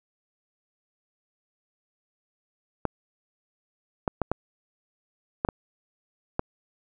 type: clicks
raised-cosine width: 1 ms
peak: -10 dBFS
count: 7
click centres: 2.853 / 4.078 / 4.217 / 4.316 / 5.449 / 5.488 / 6.394 s
effects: none